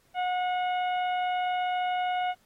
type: harmonic tone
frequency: 727 Hz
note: F#5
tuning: 31 cents flat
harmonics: 1 / 2 / 3 / 4 / 5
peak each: -26 / -38 / -39 / -41 / -51 dBFS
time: 0.14-2.35 s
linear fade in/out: 50 ms
effects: pink hiss -66 dBFS RMS until 2.45 s + AAC 48 kbps